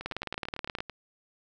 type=two click trains; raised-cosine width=0.3 ms; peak=-16 / -23 dBFS; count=15 / 9; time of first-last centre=0.06-0.805 / 0.01-0.897 s; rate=18.8 / 9.02 Hz; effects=none